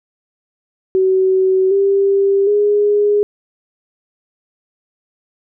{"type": "tone with pitch steps", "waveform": "sine", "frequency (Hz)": [377.5, 394.9, 413.1], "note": ["F#4", "G4", "G#4"], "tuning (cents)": [35, 13, -9], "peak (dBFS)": -10, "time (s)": [0.95, 3.23], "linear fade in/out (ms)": 0, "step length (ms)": 760, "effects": []}